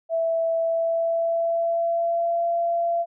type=tone with pitch glide; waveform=sine; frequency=659.3 to 681.8 Hz; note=E5 to F5; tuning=0 to -42 cents; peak=-20 dBFS; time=0.09-3.06 s; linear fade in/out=50 ms; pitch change=+58 cents; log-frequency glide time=0.56-2.45 s; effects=none